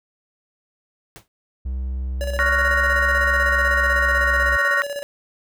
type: noise with exponential decay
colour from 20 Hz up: pink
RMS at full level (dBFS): -37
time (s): 1.16-1.28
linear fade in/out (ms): 0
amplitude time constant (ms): 25
type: tone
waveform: triangle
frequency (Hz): 64.4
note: C2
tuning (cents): -27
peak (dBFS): -21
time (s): 1.65-4.57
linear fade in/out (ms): 10
type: tone with tremolo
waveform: square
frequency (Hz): 570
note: C#5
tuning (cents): +48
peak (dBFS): -25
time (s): 2.21-5.03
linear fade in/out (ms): 0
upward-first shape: square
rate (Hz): 16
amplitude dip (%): 55
type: chord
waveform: sine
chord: Gb major seventh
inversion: second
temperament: equal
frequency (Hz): 1108.7 / 1396.9 / 1480 / 1864.7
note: Db6 / F6 / Gb6 / Bb6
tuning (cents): 0 / 0 / 0 / 0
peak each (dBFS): -25 / -24 / -23 / -19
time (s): 2.39-4.82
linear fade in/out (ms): 0
effects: none